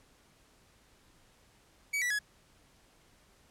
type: tone with pitch steps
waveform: 45% pulse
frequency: 2273 / 1956 / 1683.3 Hz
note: C#7 / B6 / G#6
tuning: +43 / -17 / +23 cents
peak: -29 dBFS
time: 1.93-2.191 s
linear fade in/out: 10 ms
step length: 87 ms
effects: pink hiss -64 dBFS RMS until 3.5 s + low-pass 11000 Hz 12 dB/octave